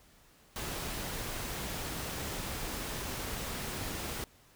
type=noise; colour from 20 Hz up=pink; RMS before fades=-38 dBFS; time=0.56-4.24 s; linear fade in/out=0 ms; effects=pink hiss -62 dBFS RMS until 4.55 s